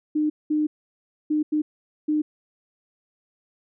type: tone bursts at uneven times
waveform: sine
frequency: 303.7 Hz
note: D#4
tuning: 42 cents flat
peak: -19 dBFS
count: 5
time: 0.15-0.3 / 0.5-0.67 / 1.3-1.43 / 1.52-1.62 / 2.08-2.22 s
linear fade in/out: 10 ms
effects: none